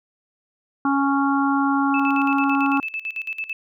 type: harmonic tone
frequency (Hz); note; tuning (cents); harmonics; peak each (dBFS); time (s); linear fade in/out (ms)
277.2; C#4; 0; 1 / 3 / 4 / 5; -19 / -24 / -25 / -26; 0.85-2.8; 2
type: tone with tremolo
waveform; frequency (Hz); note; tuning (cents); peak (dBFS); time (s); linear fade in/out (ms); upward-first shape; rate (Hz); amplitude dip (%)
sine; 2624; E7; -9; -24; 1.94-3.53; 2; square; 9; 80
effects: none